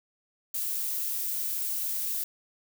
violet noise, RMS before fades -31 dBFS, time 0.54-2.24 s, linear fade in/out 5 ms, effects none

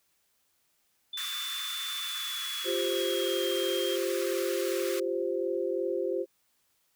sine tone with pitch glide, 3520 to 3209 Hz, A7 to G7, 0 to +40 cents, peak -34 dBFS, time 1.13-3.96 s, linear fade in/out 5 ms, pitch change -160 cents, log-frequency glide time 1.92-3.46 s
pink high-pass noise, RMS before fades -39 dBFS, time 1.17-5 s, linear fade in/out 5 ms, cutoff 1100 Hz, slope 96 dB/octave
sine chord, F suspended second, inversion none, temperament equal, 349.2 / 392 / 523.3 Hz, F4 / G4 / C5, 0 / 0 / 0 cents, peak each -32 dBFS, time 2.64-6.26 s, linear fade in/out 50 ms
effects white hiss -72 dBFS RMS until 6.95 s

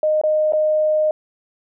sine tone with dropouts, 616 Hz, D#5, 17 cents flat, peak -14 dBFS, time 0.03-1.11 s, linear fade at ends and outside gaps 2 ms, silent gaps 0.214-0.236 / 0.523-0.533 s, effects none

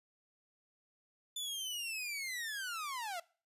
sawtooth linear sweep, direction down, 3520 to 653 Hz, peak -35 dBFS, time 1.36-3.2 s, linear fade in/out 5 ms, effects noise-tail reverb RT60 0.4 s tail -22 dB re dry + resampled to 32000 Hz

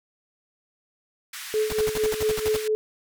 pink band-pass noise, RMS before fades -37 dBFS, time 1.33-2.68 s, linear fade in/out 5 ms, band 1400 to 16000 Hz, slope 24 dB/octave
sine tone with tremolo, 431.3 Hz, A4, 35 cents flat, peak -19 dBFS, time 1.54-2.75 s, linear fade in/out 0 ms, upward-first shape sine, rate 4.4 Hz, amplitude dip 70%
pink noise bursts, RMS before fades -30 dBFS, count 11, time 1.7-2.566 s, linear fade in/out 0 ms, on 26 ms, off 58 ms
effects none

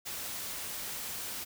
white noise, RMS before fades -39 dBFS, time 0.05-1.45 s, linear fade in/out 20 ms, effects none

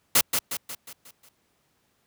white noise with echo, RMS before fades -18 dBFS, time 0.15-0.21 s, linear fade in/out 5 ms, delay 180 ms, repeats 6, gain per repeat -6 dB, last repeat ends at 1.29 s, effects pink hiss -69 dBFS RMS until 2.06 s + high-pass 80 Hz 12 dB/octave

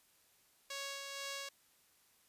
5% pulse tone with tremolo, 554.4 Hz, C#5, in tune, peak -29 dBFS, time 0.7-1.49 s, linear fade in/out 5 ms, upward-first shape sine, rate 2.1 Hz, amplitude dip 35%, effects white hiss -70 dBFS RMS until 2.28 s + resampled to 32000 Hz

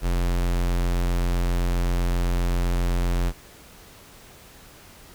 square tone, 43.84 Hz, F1, 7 cents sharp, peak -21 dBFS, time 0.01-3.33 s, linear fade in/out 50 ms, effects pink hiss -48 dBFS RMS until 5.14 s

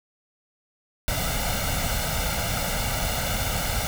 pink noise with comb filter, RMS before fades -26 dBFS, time 1.08-3.87 s, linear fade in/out 0 ms, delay 1.4 ms, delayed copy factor +0.75, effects none

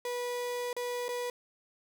35% pulse tone with dropouts, 488.6 Hz, B4, 19 cents flat, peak -31 dBFS, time 0.05-1.3 s, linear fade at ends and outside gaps 2 ms, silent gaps 0.73-0.765 / 1.083-1.089 s, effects none

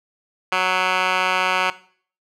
10% pulse tone with band-pass filter, 185 Hz, F#3, in tune, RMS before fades -20 dBFS, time 0.52-1.7 s, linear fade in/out 2 ms, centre 1900 Hz, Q 2, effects noise-tail reverb RT60 0.5 s tail -17 dB re dry

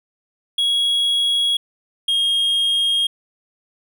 triangle tone pair in turn, 3322 / 3248 Hz, G#7 / G#7, 0 / -39 cents, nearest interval unison, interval 39 cents, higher first, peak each -14 dBFS, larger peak neither, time 0.58-1.57 / 2.08-3.07 s, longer neither, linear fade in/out 5 ms, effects none

